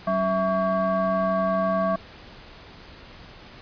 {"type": "tone with frequency modulation", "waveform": "sine", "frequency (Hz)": 659, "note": "E5", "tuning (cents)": -1, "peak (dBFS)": -20, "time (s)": [0.07, 1.96], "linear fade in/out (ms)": 5, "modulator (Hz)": 469, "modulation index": 1.1, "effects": ["pink hiss -45 dBFS RMS until 3.61 s", "resampled to 11025 Hz"]}